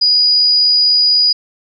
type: tone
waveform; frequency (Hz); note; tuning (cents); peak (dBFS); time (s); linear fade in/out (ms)
sine; 4912; D#8; -23; -8; 0.01-1.33; 10
effects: none